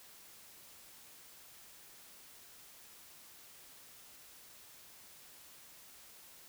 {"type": "silence", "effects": ["white hiss -57 dBFS RMS until 6.48 s"]}